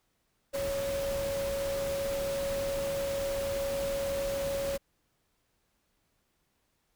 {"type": "tone in noise", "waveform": "sine", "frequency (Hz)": 554.4, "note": "C#5", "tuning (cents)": 0, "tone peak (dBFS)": -30, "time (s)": [0.53, 4.78], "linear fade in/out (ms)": 20, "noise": "pink", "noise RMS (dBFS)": -39, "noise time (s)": [0.53, 4.78], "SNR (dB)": 6, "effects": ["pink hiss -75 dBFS RMS until 6.95 s"]}